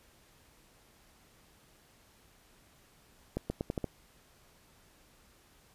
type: accelerating click train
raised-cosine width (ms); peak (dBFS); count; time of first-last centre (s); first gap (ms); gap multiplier
2; -19; 6; 3.37-3.843; 130; 0.84
effects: pink hiss -63 dBFS RMS until 5.74 s + resampled to 32000 Hz